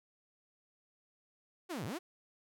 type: linear two-way sweep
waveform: sawtooth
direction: down then up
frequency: 392 to 92.5 to 392 Hz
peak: -34 dBFS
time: 1.69-1.99 s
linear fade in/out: 20 ms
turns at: 1.85 s
effects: none